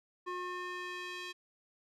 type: tone with band-pass filter sweep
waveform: square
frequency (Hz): 360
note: F#4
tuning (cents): -47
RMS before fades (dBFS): -41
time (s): 0.26-1.33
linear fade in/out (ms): 20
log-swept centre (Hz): 1100 to 3100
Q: 1.3
effects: none